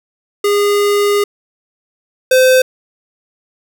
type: tone pair in turn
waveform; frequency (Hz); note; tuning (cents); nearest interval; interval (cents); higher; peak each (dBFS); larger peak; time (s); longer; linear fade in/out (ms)
square; 408.8 / 515.1; G#4 / C5; -27 / -27; major third; 400; second; -11 / -7; second; 0.44-1.24 / 2.31-2.62; first; 5
effects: none